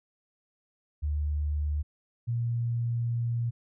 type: tone pair in turn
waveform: sine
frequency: 74.3 / 117.94 Hz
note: D2 / A#2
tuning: +21 / +21 cents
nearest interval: minor sixth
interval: 800 cents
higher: second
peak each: -26 dBFS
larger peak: neither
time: 1.02-1.83 / 2.27-3.51 s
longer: second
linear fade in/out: 20 ms
effects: none